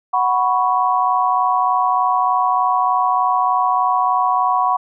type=chord; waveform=sine; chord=F# suspended fourth; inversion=none; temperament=just; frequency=740 / 986.7 / 1110 Hz; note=F#5 / B5 / C#6; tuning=0 / -2 / +2 cents; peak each=-18 dBFS; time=0.13-4.77 s; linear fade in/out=10 ms; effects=none